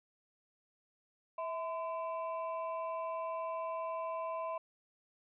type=ring-modulated tone; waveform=triangle; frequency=835 Hz; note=G#5; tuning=9 cents sharp; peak=-31 dBFS; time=1.38-4.58 s; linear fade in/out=5 ms; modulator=184 Hz; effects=resampled to 8000 Hz + 12-bit